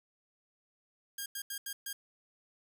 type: tone bursts at uneven times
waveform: 5% pulse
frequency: 1616 Hz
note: G#6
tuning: 48 cents flat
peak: -26 dBFS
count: 5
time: 1.18-1.26 / 1.35-1.42 / 1.5-1.58 / 1.66-1.73 / 1.86-1.93 s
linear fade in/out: 5 ms
effects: none